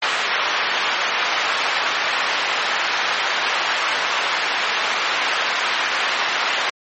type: band-pass noise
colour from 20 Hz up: pink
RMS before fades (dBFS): -21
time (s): 0.02-6.7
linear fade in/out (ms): 5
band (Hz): 980 to 3200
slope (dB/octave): 12
effects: MP3 32 kbps